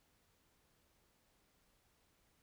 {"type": "silence", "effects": ["pink hiss -75 dBFS RMS until 2.42 s"]}